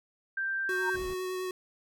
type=tone; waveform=sine; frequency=1573 Hz; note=G6; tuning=6 cents sharp; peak=-29 dBFS; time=0.37-0.96 s; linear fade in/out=5 ms
type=tone with vibrato; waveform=square; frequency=370 Hz; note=F#4; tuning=in tune; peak=-33 dBFS; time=0.69-1.51 s; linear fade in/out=2 ms; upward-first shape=sine; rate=9.8 Hz; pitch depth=12 cents each way
type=tone with exponential growth; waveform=sine; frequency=932.3 Hz; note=A#5; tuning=in tune; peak=-28 dBFS; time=0.72-0.9 s; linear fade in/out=5 ms; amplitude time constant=39 ms
type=noise; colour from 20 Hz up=brown; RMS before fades=-43 dBFS; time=0.94-1.14 s; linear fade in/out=5 ms
effects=none